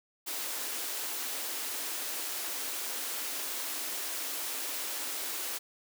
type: high-pass noise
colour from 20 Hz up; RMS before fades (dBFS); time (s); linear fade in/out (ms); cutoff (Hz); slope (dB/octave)
white; -36; 0.26-5.59; 20; 250; 96
effects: none